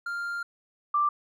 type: tone pair in turn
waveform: triangle / sine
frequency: 1396.9 / 1177.4 Hz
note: F6 / D6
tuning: 0 / +4 cents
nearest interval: minor third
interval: 296 cents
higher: first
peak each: -28 / -21 dBFS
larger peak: second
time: 0.06-0.43 / 0.94-1.09 s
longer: first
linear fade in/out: 5 ms
effects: none